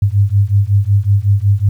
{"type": "beating tone pair", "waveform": "sine", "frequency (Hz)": [98, 103.4], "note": ["G2", "G#2"], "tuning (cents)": [0, -7], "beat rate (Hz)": 5.4, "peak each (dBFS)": -12, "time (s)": [0.02, 1.69], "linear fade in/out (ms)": 5, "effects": ["8-bit"]}